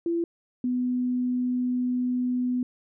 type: tone pair in turn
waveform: sine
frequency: 338.3 / 249.2 Hz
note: E4 / B3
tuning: +45 / +16 cents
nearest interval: perfect fourth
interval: 529 cents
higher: first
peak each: -23 dBFS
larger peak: neither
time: 0.06-0.24 / 0.64-2.63 s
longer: second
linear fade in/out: 2 ms
effects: none